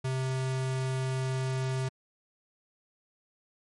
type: tone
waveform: square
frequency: 131 Hz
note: C3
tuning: 2 cents sharp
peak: -29 dBFS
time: 0.04-1.89 s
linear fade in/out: 10 ms
effects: MP3 48 kbps